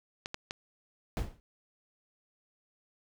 clicks, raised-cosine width 0.2 ms, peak -19 dBFS, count 3, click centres 0.259 / 0.344 / 0.509 s
brown noise with exponential decay, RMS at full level -26 dBFS, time 1.17-1.4 s, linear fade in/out 0 ms, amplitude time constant 50 ms
effects none

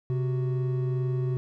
triangle tone pair together, 130.81 / 370 Hz, C3 / F#4, 0 / 0 cents, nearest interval octave + tritone, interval 1800 cents, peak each -23 / -32 dBFS, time 0.1-1.37 s, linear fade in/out 0 ms, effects none

